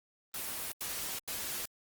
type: noise bursts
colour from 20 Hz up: white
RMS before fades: -38 dBFS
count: 3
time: 0.34-1.656 s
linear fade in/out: 2 ms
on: 380 ms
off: 88 ms
effects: Opus 24 kbps